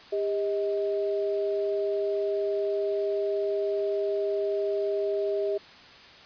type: tone pair together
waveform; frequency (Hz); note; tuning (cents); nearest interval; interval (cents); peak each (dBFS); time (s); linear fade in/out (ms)
sine; 400.7 / 631.2; G4 / D#5; +38 / +25; minor sixth; 787; -26 / -30; 0.12-5.58; 10
effects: white hiss -49 dBFS RMS until 6.25 s + resampled to 11025 Hz